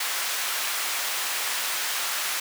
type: high-pass noise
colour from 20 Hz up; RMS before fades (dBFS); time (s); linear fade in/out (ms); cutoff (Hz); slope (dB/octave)
pink; -28; 0-2.4; 5; 1200; 12
effects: none